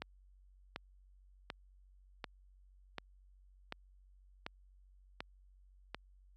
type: click train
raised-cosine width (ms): 0.3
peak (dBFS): -24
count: 9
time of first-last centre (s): 0.02-5.946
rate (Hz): 1.35
effects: added 47 Hz sine -47 dBFS peak until 6.36 s + high-pass 100 Hz 12 dB/octave